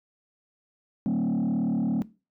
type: tone with frequency modulation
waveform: sine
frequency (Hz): 223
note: A3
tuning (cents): +23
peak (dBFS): -20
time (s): 1.06-2.02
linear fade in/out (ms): 0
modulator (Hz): 37.5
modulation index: 1.4
effects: noise-tail reverb RT60 0.3 s tail -21 dB re dry + tanh soft clip ceiling -22 dBFS